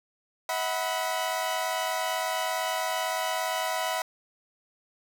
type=chord; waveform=sawtooth; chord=E suspended second; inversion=none; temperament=equal with one note detuned; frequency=642.3 / 740 / 987.8 Hz; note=E5 / F#5 / B5; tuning=-45 / 0 / 0 cents; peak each=-28 dBFS; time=0.49-4.02 s; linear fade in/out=2 ms; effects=none